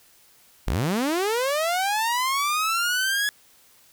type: linear sweep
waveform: sawtooth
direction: up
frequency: 34.34 to 1695 Hz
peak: -18 dBFS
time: 0.67-3.29 s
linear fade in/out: 0 ms
effects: white hiss -56 dBFS RMS until 3.92 s